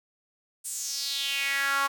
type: tone with high-pass filter sweep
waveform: sawtooth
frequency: 277.2 Hz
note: C#4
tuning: in tune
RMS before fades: -29 dBFS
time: 0.64-1.88 s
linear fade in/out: 20 ms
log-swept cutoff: 8900 to 1100 Hz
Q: 3.9
effects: none